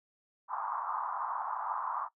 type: band-pass noise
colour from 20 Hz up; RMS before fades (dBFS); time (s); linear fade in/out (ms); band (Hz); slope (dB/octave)
pink; -36; 0.48-2.09; 50; 850 to 1200; 48
effects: noise-tail reverb RT60 0.1 s tail -19 dB re dry